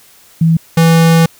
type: tone pair in turn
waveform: sine / square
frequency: 163.5 / 164.83 Hz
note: E3 / E3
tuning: -14 / 0 cents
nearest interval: unison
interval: 14 cents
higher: second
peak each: -6 dBFS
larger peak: neither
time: 0.41-0.57 / 0.77-1.26 s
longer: second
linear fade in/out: 5 ms
effects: white hiss -44 dBFS RMS until 1.39 s